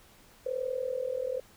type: tone with amplitude modulation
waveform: sine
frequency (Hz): 512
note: C5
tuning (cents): -38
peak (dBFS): -26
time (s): 0.46-1.4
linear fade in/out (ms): 5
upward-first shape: sine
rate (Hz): 40.7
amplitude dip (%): 85
effects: pink hiss -58 dBFS RMS until 1.56 s